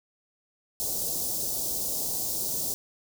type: band-stop noise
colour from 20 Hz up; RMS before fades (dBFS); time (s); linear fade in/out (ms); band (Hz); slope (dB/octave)
white; -30; 0.8-2.74; 0; 710 to 4900; 24
effects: none